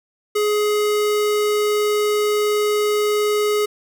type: tone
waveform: square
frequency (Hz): 419.3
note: G#4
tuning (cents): +17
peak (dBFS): -17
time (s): 0.35-3.66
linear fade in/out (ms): 10
effects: none